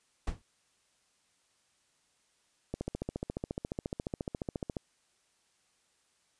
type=noise with exponential decay; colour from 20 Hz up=brown; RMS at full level=-27 dBFS; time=0.27-0.42 s; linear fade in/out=5 ms; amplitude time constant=31 ms
type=click train; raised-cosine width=2 ms; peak=-21 dBFS; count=30; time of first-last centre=2.74-4.768 s; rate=14.3 Hz
effects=white hiss -72 dBFS RMS until 6.39 s + resampled to 22050 Hz